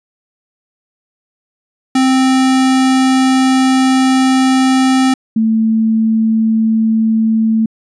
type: tone pair in turn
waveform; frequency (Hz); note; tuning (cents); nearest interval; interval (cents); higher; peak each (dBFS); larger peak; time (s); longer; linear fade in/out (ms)
square / sine; 261.6 / 222.1; C4 / A3; 0 / +16; minor third; 284; first; -9; neither; 1.95-5.14 / 5.36-7.66; first; 5
effects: resampled to 22050 Hz